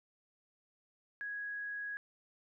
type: tone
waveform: sine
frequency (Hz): 1661.2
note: G#6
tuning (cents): 0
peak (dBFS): -38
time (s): 1.21-1.97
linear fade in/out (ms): 0
effects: none